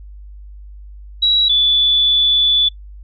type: tone pair in turn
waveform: sine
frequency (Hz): 3888 / 3464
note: B7 / A7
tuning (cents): -28 / -28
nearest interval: major second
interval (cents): 200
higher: first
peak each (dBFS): -10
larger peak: neither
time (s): 1.22-1.49 / 1.49-2.69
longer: second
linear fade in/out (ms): 10
effects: noise-tail reverb RT60 0.1 s tail -20 dB re dry + added 50 Hz sine -33 dBFS peak until 3.03 s